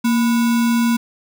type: tone with sample-and-hold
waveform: sine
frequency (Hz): 233.1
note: A#3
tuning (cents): 0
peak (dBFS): -13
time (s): 0.04-0.97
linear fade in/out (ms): 10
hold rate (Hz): 1225
effects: none